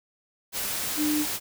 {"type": "tone in noise", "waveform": "sine", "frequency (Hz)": 300.3, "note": "D4", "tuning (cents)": 39, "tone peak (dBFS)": -23, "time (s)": [0.96, 1.26], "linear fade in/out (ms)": 50, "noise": "white", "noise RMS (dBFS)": -30, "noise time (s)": [0.52, 1.4], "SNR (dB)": 4, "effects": []}